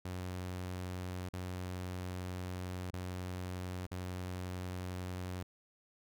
sawtooth tone with dropouts, 91.1 Hz, F#2, 26 cents flat, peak -35 dBFS, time 0.05-5.43 s, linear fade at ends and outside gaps 5 ms, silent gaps 1.289-1.334 / 2.906-2.933 / 3.866-3.914 s, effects none

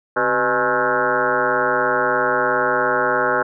sine tone with frequency modulation, 966 Hz, B5, 39 cents flat, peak -15 dBFS, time 0.16-3.43 s, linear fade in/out 10 ms, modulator 117 Hz, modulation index 5.2, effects none

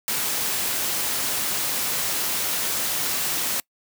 white noise, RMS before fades -25 dBFS, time 0.08-3.6 s, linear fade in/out 0 ms, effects noise-tail reverb RT60 0.1 s tail -25 dB re dry + high-pass 100 Hz 12 dB/octave

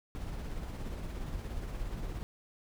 brown noise with tremolo, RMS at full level -37 dBFS, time 0.15-2.23 s, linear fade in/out 0 ms, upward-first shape sine, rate 17 Hz, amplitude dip 35%, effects none

